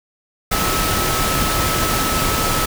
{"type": "tone in noise", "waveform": "sine", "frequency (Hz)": 1300, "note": "E6", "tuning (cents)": -24, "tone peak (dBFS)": -23, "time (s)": [0.51, 2.66], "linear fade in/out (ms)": 10, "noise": "pink", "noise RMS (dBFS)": -19, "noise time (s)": [0.51, 2.66], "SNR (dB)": -7, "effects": []}